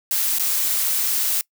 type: noise with dropouts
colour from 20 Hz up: blue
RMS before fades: -21 dBFS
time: 0.11-1.41 s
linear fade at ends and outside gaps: 1 ms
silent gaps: 0.385-0.396 s
effects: noise-tail reverb RT60 0.1 s tail -23 dB re dry